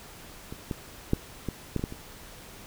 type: clicks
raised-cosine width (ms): 3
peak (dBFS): -24 / -17 / -9 / -17 / -14 / -21 / -15 / -25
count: 8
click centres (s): 0.525 / 0.712 / 1.134 / 1.487 / 1.763 / 1.795 / 1.839 / 1.924
effects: pink hiss -47 dBFS RMS until 2.66 s

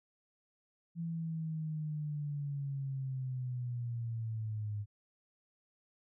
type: linear sweep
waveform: sine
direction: down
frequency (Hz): 168.3 to 102.6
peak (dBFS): -35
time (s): 0.95-4.86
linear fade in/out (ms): 50
effects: none

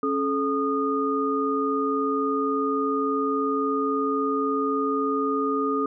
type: tone cluster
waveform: sine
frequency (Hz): 274.6 / 431 / 1227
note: C#4 / A4 / D#6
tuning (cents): -16 / -36 / -25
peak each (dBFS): -26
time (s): 0.03-5.86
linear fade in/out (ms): 2
effects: none

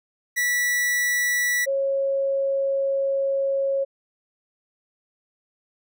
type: tone pair in turn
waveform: 45% pulse / sine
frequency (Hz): 1950 / 547.2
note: B6 / C#5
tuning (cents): -23 / -23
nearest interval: octave + minor seventh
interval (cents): 2200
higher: first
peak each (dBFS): -20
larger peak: neither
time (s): 0.36-1.66 / 1.66-3.85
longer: second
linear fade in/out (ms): 20
effects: none

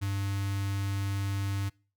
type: tone with notch filter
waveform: square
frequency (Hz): 98.8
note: G2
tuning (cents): +14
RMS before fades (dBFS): -31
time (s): 0.01-1.7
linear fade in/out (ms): 20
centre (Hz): 560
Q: 0.74
effects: noise-tail reverb RT60 0.4 s tail -25 dB re dry

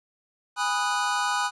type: chord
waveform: square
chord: G# minor seventh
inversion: none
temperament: equal with one note detuned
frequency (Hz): 820.1 / 987.8 / 1244.5 / 1480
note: G#5 / B5 / D#6 / F#6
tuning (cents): -22 / 0 / 0 / 0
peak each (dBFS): -30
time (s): 0.56-1.51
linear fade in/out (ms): 50
effects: resampled to 22050 Hz + 10-bit

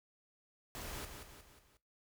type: noise with echo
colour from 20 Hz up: pink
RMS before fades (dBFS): -45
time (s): 0.75-1.05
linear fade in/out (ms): 0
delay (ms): 180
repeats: 4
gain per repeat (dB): -6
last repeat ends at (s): 1.77
effects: noise-tail reverb RT60 0.2 s tail -17 dB re dry

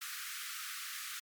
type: high-pass noise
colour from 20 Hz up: pink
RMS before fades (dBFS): -43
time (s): 0.01-1.2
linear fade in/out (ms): 10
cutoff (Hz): 1200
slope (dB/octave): 96
effects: MP3 96 kbps

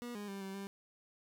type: tone with pitch steps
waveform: 30% pulse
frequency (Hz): 241.1 / 205.6 / 197 / 193.1 / 197.5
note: B3 / G#3 / G3 / G3 / G3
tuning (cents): -41 / -17 / +9 / -26 / +13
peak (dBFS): -39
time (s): 0.02-0.67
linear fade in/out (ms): 0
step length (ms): 130
effects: none

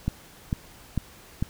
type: click train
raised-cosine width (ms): 5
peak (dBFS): -12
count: 4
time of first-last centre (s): 0.08-1.425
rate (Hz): 2.23
effects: pink hiss -50 dBFS RMS until 1.49 s

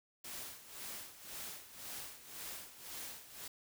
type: noise with tremolo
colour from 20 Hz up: white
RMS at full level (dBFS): -45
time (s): 0.24-3.48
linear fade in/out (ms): 5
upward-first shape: sine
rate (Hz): 1.9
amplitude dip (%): 75
effects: none

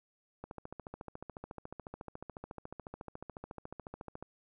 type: click train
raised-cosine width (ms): 1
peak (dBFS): -29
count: 54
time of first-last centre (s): 0.44-4.226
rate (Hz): 14
effects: none

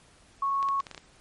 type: tone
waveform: sine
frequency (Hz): 1103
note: C#6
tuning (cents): -9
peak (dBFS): -24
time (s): 0.42-0.81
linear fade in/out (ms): 5
type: clicks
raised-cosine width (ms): 0.2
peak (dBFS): -23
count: 7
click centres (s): 0.628 / 0.687 / 0.802 / 0.868 / 0.913 / 0.947 / 0.978
effects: pink hiss -58 dBFS RMS until 1.2 s + MP3 48 kbps

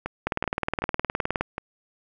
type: two click trains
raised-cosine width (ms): 0.5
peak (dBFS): -9 / -14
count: 23 / 5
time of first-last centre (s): 0.27-1.41 / 0.06-1.581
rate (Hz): 19.3 / 2.63
effects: none

